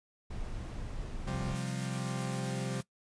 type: noise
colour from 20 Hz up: brown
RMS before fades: -39 dBFS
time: 0.3-1.55 s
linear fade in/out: 10 ms
type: chord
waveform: 40% pulse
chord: C suspended fourth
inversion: none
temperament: equal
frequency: 130.81 / 174.61 / 196 Hz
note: C3 / F3 / G3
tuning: 0 / 0 / 0 cents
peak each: -35 / -39 / -39 dBFS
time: 1.27-2.81 s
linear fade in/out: 5 ms
type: noise with tremolo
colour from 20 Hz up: white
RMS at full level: -46 dBFS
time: 1.54-2.83 s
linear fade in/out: 20 ms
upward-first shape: triangle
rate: 7.7 Hz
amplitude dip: 30%
effects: noise-tail reverb RT60 0.1 s tail -19 dB re dry + resampled to 22050 Hz